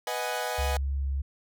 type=chord; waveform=sawtooth; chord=G# minor seventh; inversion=first; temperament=equal; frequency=493.9 / 622.3 / 740 / 830.6 Hz; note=B4 / D#5 / F#5 / G#5; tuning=0 / 0 / 0 / 0 cents; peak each=-31 dBFS; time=0.07-0.77 s; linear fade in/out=2 ms
type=tone with vibrato; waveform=sine; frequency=68.7 Hz; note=C#2; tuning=15 cents flat; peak=-26 dBFS; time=0.58-1.22 s; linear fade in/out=10 ms; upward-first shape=triangle; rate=3.4 Hz; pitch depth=12 cents each way
effects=none